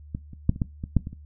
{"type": "clicks", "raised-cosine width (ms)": 5, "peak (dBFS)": [-17, -28, -6, -24, -11, -19, -6, -21, -27], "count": 9, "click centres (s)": [0.149, 0.333, 0.494, 0.561, 0.618, 0.839, 0.967, 1.071, 1.13], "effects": ["noise-tail reverb RT60 0.2 s tail -19 dB re dry", "added 74 Hz sine -43 dBFS peak until 1.25 s"]}